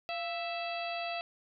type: harmonic tone with a mistuned harmonic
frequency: 659.3 Hz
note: E5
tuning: in tune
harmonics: 1 / 2 / 3 / 4 / 5 / 6 / 7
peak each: -36 / -45 / -48 / -40 / -47 / -48 / -48 dBFS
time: 0.09-1.21 s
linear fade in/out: 0 ms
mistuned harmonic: 1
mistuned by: +75 cents
effects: none